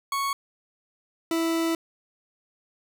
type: tone pair in turn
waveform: 40% pulse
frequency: 1108 / 329.4 Hz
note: C#6 / E4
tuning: -1 / -1 cents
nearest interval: octave + major sixth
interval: 2100 cents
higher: first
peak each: -24 / -22 dBFS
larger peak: second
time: 0.12-0.33 / 1.31-1.75 s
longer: second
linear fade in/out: 2 ms
effects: none